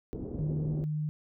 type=low-pass noise; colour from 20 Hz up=white; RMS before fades=-38 dBFS; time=0.13-0.84 s; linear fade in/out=0 ms; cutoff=380 Hz; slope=24 dB/octave
type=tone; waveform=sine; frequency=152.1 Hz; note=D#3; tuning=39 cents flat; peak=-29 dBFS; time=0.39-1.09 s; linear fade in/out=0 ms
effects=none